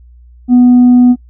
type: tone with tanh clipping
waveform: sine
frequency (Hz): 246.9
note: B3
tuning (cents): 0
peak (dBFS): -3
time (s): 0.48-1.16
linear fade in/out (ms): 50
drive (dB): 1
effects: noise-tail reverb RT60 0.1 s tail -21 dB re dry + added 60 Hz sine -36 dBFS peak until 1.29 s